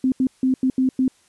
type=tone bursts at uneven times; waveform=sine; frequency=259.7 Hz; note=C4; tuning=13 cents flat; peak=-15 dBFS; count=6; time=0.04-0.12 / 0.2-0.27 / 0.43-0.54 / 0.63-0.7 / 0.78-0.89 / 0.99-1.08 s; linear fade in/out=2 ms; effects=white hiss -58 dBFS RMS until 1.28 s + resampled to 24000 Hz